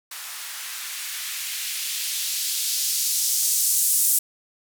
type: noise with band-pass filter sweep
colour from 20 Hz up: violet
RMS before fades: -25 dBFS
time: 0.11-4.19 s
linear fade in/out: 5 ms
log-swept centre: 1100 to 8900 Hz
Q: 1.1
effects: none